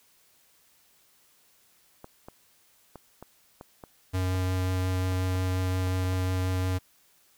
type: clicks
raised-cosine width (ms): 1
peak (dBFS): -28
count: 12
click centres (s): 2.044 / 2.285 / 2.957 / 3.226 / 3.611 / 3.838 / 4.349 / 5.122 / 5.354 / 5.873 / 6.043 / 6.132
type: tone with vibrato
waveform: square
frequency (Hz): 92.5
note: F#2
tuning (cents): 0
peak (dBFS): -26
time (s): 4.13-6.79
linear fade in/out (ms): 20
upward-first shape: triangle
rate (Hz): 5.6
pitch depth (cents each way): 10
effects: white hiss -63 dBFS RMS until 7.37 s